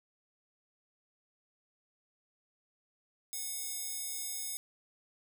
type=tone with high-pass filter; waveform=square; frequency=727 Hz; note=F#5; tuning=31 cents flat; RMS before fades=-39 dBFS; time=3.33-4.57 s; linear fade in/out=0 ms; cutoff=7900 Hz; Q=0.93; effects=none